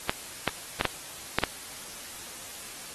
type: clicks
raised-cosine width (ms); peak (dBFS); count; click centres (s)
0.3; -7; 6; 0.095 / 0.477 / 0.811 / 0.853 / 1.386 / 1.437
effects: white hiss -42 dBFS RMS until 2.94 s + AAC 32 kbps